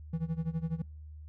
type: tone with tremolo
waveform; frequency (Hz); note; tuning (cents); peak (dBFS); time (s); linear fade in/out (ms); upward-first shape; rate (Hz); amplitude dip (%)
triangle; 162.8; E3; -21; -26; 0.13-0.82; 5; sine; 12; 90
effects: noise-tail reverb RT60 0.6 s tail -26 dB re dry + added 76 Hz sine -44 dBFS peak until 1.28 s